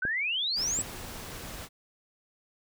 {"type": "exponential sweep", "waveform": "sine", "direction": "up", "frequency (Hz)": [1480, 8060], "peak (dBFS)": -27, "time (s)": [0.02, 0.82], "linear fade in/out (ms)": 5}
{"type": "clicks", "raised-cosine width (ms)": 2, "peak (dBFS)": -23, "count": 2, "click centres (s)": [0.052, 0.789]}
{"type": "noise", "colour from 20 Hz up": "pink", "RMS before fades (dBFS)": -41, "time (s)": [0.55, 1.69], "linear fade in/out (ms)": 50}
{"effects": []}